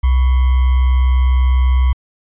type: tone with sample-and-hold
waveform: sine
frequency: 64 Hz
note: C2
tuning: 38 cents flat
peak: -9 dBFS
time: 0.03-1.93 s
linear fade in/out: 10 ms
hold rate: 1050 Hz
effects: resampled to 8000 Hz